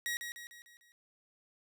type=tone with echo; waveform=sawtooth; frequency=1900 Hz; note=A#6; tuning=33 cents sharp; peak=-30 dBFS; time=0.06-0.17 s; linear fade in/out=0 ms; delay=150 ms; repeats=5; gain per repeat=-6 dB; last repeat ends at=0.92 s; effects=none